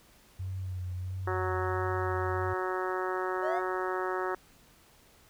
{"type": "tone with vibrato", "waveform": "sine", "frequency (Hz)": 92.3, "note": "F#2", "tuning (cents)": -4, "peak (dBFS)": -33, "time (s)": [0.39, 2.54], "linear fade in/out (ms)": 10, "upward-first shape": "sine", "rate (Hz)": 1.5, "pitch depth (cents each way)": 37}
{"type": "harmonic tone", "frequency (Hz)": 185, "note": "F#3", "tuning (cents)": 0, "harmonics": [2, 3, 4, 5, 6, 7, 8, 9, 10], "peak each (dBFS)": [-33, -40, -39, -39, -39, -38, -43, -42, -45], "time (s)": [1.27, 4.35], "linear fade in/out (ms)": 5}
{"type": "linear sweep", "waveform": "triangle", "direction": "up", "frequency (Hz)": [580, 750], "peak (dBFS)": -28, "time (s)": [3.41, 3.62], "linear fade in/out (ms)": 50}
{"effects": ["pink hiss -60 dBFS RMS until 5.29 s"]}